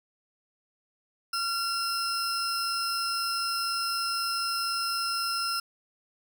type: tone pair together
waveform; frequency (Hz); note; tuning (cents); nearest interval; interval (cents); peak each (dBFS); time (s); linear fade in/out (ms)
40% pulse; 1372 / 5183; F6 / E8; -31 / -30; octave + major seventh; 2301; -29 / -30; 1.33-5.6; 5
effects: none